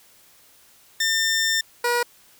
15% pulse tone pair in turn, 1800 / 481 Hz, A6 / B4, +39 / -46 cents, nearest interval octave + major seventh, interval 2285 cents, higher first, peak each -13 dBFS, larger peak neither, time 1-1.61 / 1.84-2.03 s, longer first, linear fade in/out 5 ms, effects white hiss -54 dBFS RMS until 2.39 s

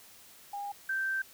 sine tone pair in turn, 810 / 1562.1 Hz, G#5 / G6, -43 / -7 cents, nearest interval major seventh, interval 1136 cents, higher second, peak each -35 / -29 dBFS, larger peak second, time 0.53-0.72 / 0.89-1.22 s, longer second, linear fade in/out 5 ms, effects white hiss -55 dBFS RMS until 1.33 s

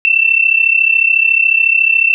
sine tone pair together, 2663 / 2697 Hz, E7 / E7, +17 / +39 cents, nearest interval unison, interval 22 cents, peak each -11 dBFS, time 0.05-2.14 s, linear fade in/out 0 ms, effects none

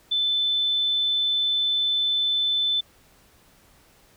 sine tone, 3520 Hz, A7, in tune, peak -20 dBFS, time 0.11-2.81 s, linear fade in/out 10 ms, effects pink hiss -57 dBFS RMS until 4.16 s

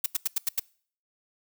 blue noise bursts, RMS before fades -25 dBFS, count 6, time 0.04-0.596 s, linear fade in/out 5 ms, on 21 ms, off 86 ms, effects noise-tail reverb RT60 0.5 s tail -24 dB re dry

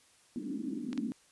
white band-pass noise, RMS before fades -37 dBFS, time 0.36-1.12 s, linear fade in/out 0 ms, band 210 to 290 Hz, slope 48 dB/octave
clicks, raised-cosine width 0.2 ms, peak -26 dBFS, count 2, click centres 0.93 / 0.977 s
effects white hiss -64 dBFS RMS until 1.31 s + resampled to 24000 Hz

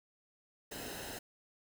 pink noise with comb filter, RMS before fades -44 dBFS, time 0.71-1.19 s, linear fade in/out 10 ms, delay 0.87 ms, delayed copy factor -0.65, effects none

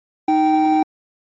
triangle tone pair together, 312 / 777.4 Hz, D#4 / G5, +5 / -15 cents, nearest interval octave + major third, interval 1580 cents, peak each -13 dBFS, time 0.28-0.83 s, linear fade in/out 5 ms, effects tanh soft clip ceiling -3 dBFS + MP3 32 kbps

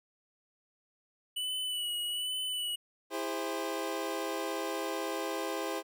square tone with vibrato, 2960 Hz, F#7, in tune, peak -33 dBFS, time 1.36-2.76 s, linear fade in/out 10 ms, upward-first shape sine, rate 1.2 Hz, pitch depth 34 cents each way
25% pulse chord, E augmented, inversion none, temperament equal with one note detuned, 329.6 / 405.8 / 523.3 Hz, E4 / G#4 / B#4, 0 / -40 / 0 cents, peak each -34 dBFS, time 3.1-5.83 s, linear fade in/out 50 ms
effects none

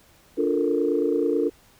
sine chord, Bb major seventh, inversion first, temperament just, 291.4 / 349.6 / 437 / 466.2 Hz, D4 / F4 / A4 / Bb4, -13 / +2 / -12 / 0 cents, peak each -25 dBFS, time 0.37-1.5 s, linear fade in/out 20 ms, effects tanh soft clip ceiling -9 dBFS + pink hiss -56 dBFS RMS until 1.79 s

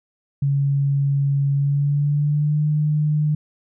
sine tone with pitch glide, 140 to 150.92 Hz, C#3 to D3, +18 to +48 cents, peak -16 dBFS, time 0.42-3.35 s, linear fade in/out 5 ms, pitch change +130 cents, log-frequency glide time 1.53-2.65 s, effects none

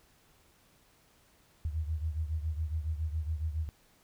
sine beating tone pair, 77.2 / 84.4 Hz, D#2 / E2, -13 / +41 cents, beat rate 7.2 Hz, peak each -32 / -37 dBFS, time 1.65-3.69 s, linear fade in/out 0 ms, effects pink hiss -65 dBFS RMS until 4.03 s

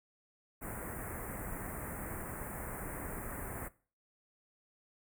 pink band-stop noise, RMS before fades -42 dBFS, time 0.61-3.69 s, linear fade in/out 20 ms, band 2100 to 8400 Hz, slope 48 dB/octave, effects noise-tail reverb RT60 0.4 s tail -20 dB re dry

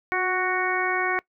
harmonic tone with a mistuned harmonic, 370 Hz, F#4, in tune, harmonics 1 / 2 / 3 / 4 / 5 / 6, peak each -29 / -29 / -29 / -29 / -29 / -29 dBFS, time 0.12-1.19 s, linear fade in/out 0 ms, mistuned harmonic 1, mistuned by -29 cents, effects noise-tail reverb RT60 0.1 s tail -22 dB re dry

